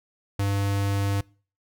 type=tone; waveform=square; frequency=99.7 Hz; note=G2; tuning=30 cents sharp; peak=-23 dBFS; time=0.39-1.21 s; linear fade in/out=5 ms; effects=noise-tail reverb RT60 0.4 s tail -24 dB re dry